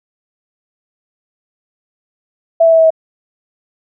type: tone with pitch steps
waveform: sine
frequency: 662 / 657 / 652.1 / 647.3 / 642.4 Hz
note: E5 / E5 / E5 / E5 / E5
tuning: +7 / -6 / -19 / -32 / -45 cents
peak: -5 dBFS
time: 2.6-2.905 s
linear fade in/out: 10 ms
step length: 61 ms
effects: none